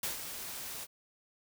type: noise with ADSR envelope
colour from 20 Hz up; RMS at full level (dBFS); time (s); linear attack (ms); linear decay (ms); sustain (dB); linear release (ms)
white; -34; 0.03-0.87; 4; 130; -8; 42
effects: none